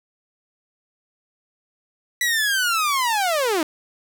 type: linear sweep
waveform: sawtooth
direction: down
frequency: 1975.5 to 293.7 Hz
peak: -15 dBFS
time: 2.21-3.63 s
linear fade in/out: 2 ms
effects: none